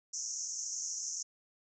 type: band-pass noise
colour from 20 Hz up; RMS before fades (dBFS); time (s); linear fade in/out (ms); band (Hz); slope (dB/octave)
white; -39; 0.13-1.23; 10; 5600 to 6900; 96
effects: none